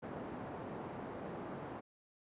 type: band-pass noise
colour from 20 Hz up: pink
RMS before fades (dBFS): -45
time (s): 0.02-1.81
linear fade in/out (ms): 20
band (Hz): 160 to 970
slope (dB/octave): 12
effects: resampled to 8000 Hz